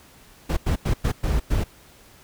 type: noise bursts at uneven times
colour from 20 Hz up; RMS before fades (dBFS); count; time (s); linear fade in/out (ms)
brown; -21; 6; 0.49-0.57 / 0.66-0.76 / 0.85-0.94 / 1.04-1.12 / 1.23-1.4 / 1.5-1.64; 10
effects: pink hiss -51 dBFS RMS until 2.23 s